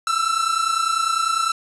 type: tone pair together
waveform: 45% pulse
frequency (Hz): 1318.5 / 1348.5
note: E6 / E6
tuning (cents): 0 / +39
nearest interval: unison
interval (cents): 39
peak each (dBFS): -21 / -22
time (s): 0.07-1.52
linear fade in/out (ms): 2
effects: resampled to 24000 Hz + 7-bit